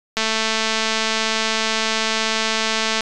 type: click train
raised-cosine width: 0.2 ms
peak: -3 dBFS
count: 628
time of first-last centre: 0.17-3.007 s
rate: 221 Hz
effects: resampled to 24000 Hz